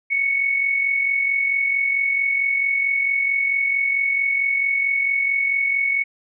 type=tone with amplitude modulation; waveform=sine; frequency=2217 Hz; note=C#7; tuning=in tune; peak=-15 dBFS; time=0.1-6.04 s; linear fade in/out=20 ms; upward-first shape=sine; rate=44.5 Hz; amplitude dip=50%; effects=none